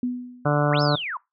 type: tone with exponential decay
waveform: sine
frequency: 247.4 Hz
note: B3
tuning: 3 cents sharp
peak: -20 dBFS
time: 0.03-0.63 s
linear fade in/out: 2 ms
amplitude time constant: 130 ms
type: harmonic tone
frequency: 146.83 Hz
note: D3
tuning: in tune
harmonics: 1 / 2 / 3 / 4 / 5 / 6 / 7 / 8 / 9 / 10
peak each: -21 / -26 / -29 / -24 / -28 / -36 / -32 / -32 / -30 / -31 dBFS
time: 0.45-0.96 s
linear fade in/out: 10 ms
type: linear two-way sweep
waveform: sine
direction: up then down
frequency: 927 to 5360 to 927 Hz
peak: -27 dBFS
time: 0.71-1.17 s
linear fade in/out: 2 ms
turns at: 0.82 s
effects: noise-tail reverb RT60 0.2 s tail -22 dB re dry